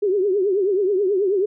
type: tone with vibrato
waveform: sine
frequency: 390.6 Hz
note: G4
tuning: 6 cents flat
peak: -16 dBFS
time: 0.02-1.46 s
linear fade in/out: 10 ms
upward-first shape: triangle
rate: 9.3 Hz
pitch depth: 160 cents each way
effects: none